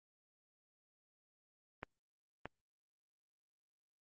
clicks, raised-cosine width 0.5 ms, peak -26 dBFS, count 2, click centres 1.831 / 2.456 s, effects Opus 24 kbps

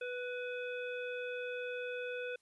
harmonic tone with a mistuned harmonic, 493.9 Hz, B4, in tune, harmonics 1 / 3 / 5 / 7, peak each -39 / -44 / -46 / -55 dBFS, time 0.01-2.36 s, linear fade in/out 5 ms, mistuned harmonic 5, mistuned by +41 cents, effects white hiss -75 dBFS RMS until 2.41 s + resampled to 24000 Hz

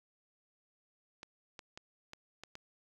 clicks, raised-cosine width 0.2 ms, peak -29 dBFS, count 6, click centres 1.231 / 1.592 / 1.775 / 2.134 / 2.436 / 2.554 s, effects 10-bit

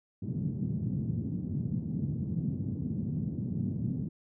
white band-pass noise, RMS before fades -33 dBFS, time 0.22-4.09 s, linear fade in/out 10 ms, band 100 to 210 Hz, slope 24 dB/octave, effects none

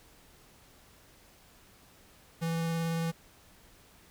square tone with vibrato, 165.4 Hz, E3, 6 cents sharp, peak -30 dBFS, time 2.41-3.12 s, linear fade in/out 20 ms, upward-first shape sine, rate 18 Hz, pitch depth 10 cents each way, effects pink hiss -59 dBFS RMS until 4.1 s

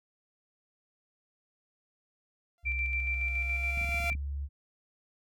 sawtooth tone with exponential growth, 690 Hz, F5, 21 cents flat, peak -30 dBFS, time 2.58-4.1 s, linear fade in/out 0 ms, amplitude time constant 330 ms
sine tone with pitch glide, 65 to 70.47 Hz, C2 to C#2, -11 to +29 cents, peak -32 dBFS, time 2.63-4.49 s, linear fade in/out 50 ms, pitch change +140 cents, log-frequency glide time 3.4-4.01 s
sine tone with tremolo, 2349 Hz, D7, in tune, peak -29 dBFS, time 2.65-4.15 s, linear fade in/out 20 ms, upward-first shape square, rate 7.1 Hz, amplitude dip 35%
clicks, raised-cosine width 5 ms, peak -32 dBFS, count 9, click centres 3.775 / 3.815 / 3.846 / 3.891 / 3.945 / 4.003 / 4.042 / 4.119 / 4.152 s
effects none

